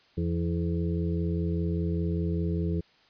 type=harmonic tone with a mistuned harmonic; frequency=85 Hz; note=F2; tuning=46 cents flat; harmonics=1 / 2 / 4 / 5 / 6; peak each=-29 / -29 / -35 / -36 / -46 dBFS; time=0.17-2.81 s; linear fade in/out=10 ms; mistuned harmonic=4; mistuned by=-65 cents; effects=white hiss -61 dBFS RMS until 3.09 s + resampled to 11025 Hz